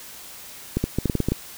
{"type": "clicks", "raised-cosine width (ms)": 3, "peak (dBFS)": -8, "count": 9, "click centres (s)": [0.77, 0.84, 0.986, 1.057, 1.098, 1.153, 1.203, 1.286, 1.32], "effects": ["white hiss -41 dBFS RMS until 1.57 s"]}